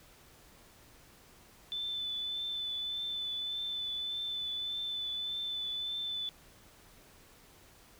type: tone with vibrato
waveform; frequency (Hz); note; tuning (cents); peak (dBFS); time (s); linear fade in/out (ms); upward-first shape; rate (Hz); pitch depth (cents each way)
sine; 3512; A7; -4; -34; 1.72-6.29; 0; triangle; 1.7; 21
effects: pink hiss -59 dBFS RMS until 7.99 s